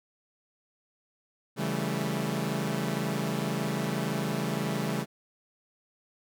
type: chord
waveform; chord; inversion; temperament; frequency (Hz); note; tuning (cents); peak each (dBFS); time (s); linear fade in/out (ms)
sawtooth; A dominant seventh; first; equal with one note detuned; 138.59 / 164.81 / 196 / 217.9; C#3 / E3 / G3 / A3; 0 / 0 / 0 / -17; -30; 1.56-5.06; 50
effects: none